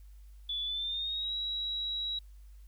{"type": "tone with pitch glide", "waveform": "sine", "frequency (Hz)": [3452, 3875], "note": ["A7", "B7"], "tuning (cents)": [-34, -34], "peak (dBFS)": -32, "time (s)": [0.49, 2.19], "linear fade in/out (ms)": 5, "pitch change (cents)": 200, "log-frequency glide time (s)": [0.64, 1.34], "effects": ["added 50 Hz sine -49 dBFS peak until 2.67 s", "white hiss -71 dBFS RMS until 2.67 s"]}